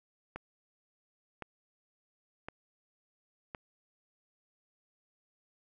click train, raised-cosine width 0.5 ms, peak -25 dBFS, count 4, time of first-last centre 0.36-3.548 s, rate 0.941 Hz, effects none

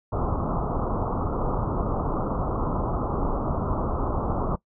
pink low-pass noise, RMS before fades -26 dBFS, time 0.12-4.56 s, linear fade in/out 10 ms, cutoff 1300 Hz, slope 96 dB/octave, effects noise-tail reverb RT60 0.1 s tail -20 dB re dry

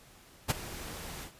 pink noise with ADSR envelope, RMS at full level -26 dBFS, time 0.48-1.32 s, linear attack 25 ms, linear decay 19 ms, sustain -16 dB, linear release 95 ms, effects pink hiss -57 dBFS RMS until 1.39 s + resampled to 32000 Hz

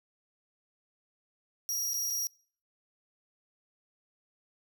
sawtooth tone with dropouts, 5690 Hz, F8, 31 cents sharp, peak -28 dBFS, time 1.69-2.27 s, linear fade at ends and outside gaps 0 ms, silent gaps 1.934-1.941 / 2.102-2.106 s, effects noise-tail reverb RT60 0.5 s tail -25 dB re dry

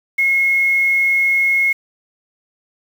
sine tone with quantisation, 2166 Hz, C#7, 41 cents flat, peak -12 dBFS, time 0.18-1.73 s, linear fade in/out 10 ms, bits 6, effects none

